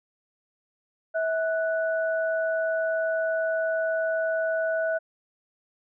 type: tone pair together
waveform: sine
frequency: 648.3 / 1480 Hz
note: E5 / F#6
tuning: -29 / 0 cents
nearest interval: octave + major second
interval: 1429 cents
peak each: -24 / -30 dBFS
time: 1.14-4.99 s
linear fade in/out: 20 ms
effects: none